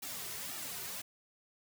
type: noise with flanger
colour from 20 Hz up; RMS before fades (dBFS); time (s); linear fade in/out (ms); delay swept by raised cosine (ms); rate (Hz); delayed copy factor
white; -42; 0.02-1.02; 10; 1.9 to 3.7; 1.9; -0.85
effects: none